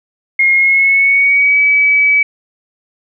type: tone with pitch glide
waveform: sine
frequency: 2145 to 2286 Hz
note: C7 to D7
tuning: +42 to -47 cents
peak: -7 dBFS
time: 0.39-2.23 s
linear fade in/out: 5 ms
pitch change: +111 cents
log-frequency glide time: 0.53-1.6 s
effects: none